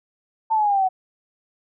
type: exponential sweep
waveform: sine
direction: down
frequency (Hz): 900 to 740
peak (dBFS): -16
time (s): 0.5-0.89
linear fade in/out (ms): 20
effects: none